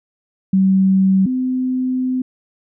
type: tone pair in turn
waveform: sine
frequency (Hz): 191.1 / 255.9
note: G3 / C4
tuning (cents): -44 / -38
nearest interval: perfect fourth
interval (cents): 506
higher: second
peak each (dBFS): -10 / -16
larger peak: first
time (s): 0.53-1.26 / 1.26-2.22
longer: second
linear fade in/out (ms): 5
effects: none

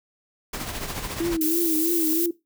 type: noise with tremolo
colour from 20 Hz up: pink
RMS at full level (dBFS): -29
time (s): 0.53-1.37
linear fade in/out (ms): 5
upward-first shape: triangle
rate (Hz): 14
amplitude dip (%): 60
type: tone with vibrato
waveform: sine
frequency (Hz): 327.8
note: E4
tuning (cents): -10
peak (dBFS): -22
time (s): 1.2-2.31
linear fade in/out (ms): 5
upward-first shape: triangle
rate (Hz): 3.1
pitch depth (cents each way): 100
type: noise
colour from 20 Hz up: violet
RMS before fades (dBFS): -25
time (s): 1.41-2.26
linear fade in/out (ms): 2
effects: noise-tail reverb RT60 0.2 s tail -18 dB re dry

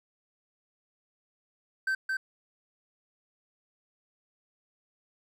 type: tone with echo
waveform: triangle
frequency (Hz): 1549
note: G6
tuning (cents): -21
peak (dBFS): -24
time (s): 1.87-1.95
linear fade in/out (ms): 5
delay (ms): 220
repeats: 1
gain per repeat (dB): -2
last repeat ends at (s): 2.17
effects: none

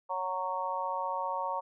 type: harmonic tone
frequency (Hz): 185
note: F#3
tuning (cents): 0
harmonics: 3 / 4 / 5 / 6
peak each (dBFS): -38 / -40 / -33 / -37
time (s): 0.09-1.61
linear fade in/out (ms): 20
effects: none

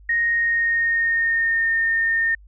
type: tone with pitch glide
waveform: sine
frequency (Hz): 1864.7 to 1825.3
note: A#6 to A#6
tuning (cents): 0 to -37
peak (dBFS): -17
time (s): 0.09-2.35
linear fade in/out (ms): 5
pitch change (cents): -37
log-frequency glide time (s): 0.3-1.69
effects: added 50 Hz sine -44 dBFS peak until 2.47 s

